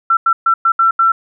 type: tone bursts at uneven times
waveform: sine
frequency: 1347 Hz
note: E6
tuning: 37 cents sharp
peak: -8 dBFS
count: 6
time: 0.1-0.17 / 0.26-0.33 / 0.46-0.54 / 0.65-0.72 / 0.79-0.91 / 0.99-1.12 s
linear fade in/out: 5 ms
effects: none